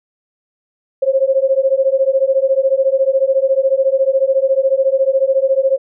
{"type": "beating tone pair", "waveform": "sine", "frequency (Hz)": [529, 543], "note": ["C5", "C#5"], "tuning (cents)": [19, -36], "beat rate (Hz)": 14, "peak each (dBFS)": -14, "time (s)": [1.02, 5.78], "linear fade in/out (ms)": 10, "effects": []}